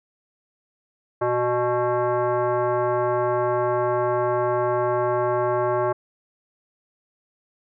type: tone with frequency modulation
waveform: sine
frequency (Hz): 120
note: B2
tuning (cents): -49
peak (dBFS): -19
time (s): 1.21-5.93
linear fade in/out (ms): 10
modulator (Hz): 490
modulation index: 2
effects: none